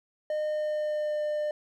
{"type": "tone with pitch glide", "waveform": "triangle", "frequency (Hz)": [610, 600.9], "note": ["D#5", "D5"], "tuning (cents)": [-34, 40], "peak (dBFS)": -25, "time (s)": [0.3, 1.51], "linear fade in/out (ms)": 2, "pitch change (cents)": -26, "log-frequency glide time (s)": [0.46, 1.23], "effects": []}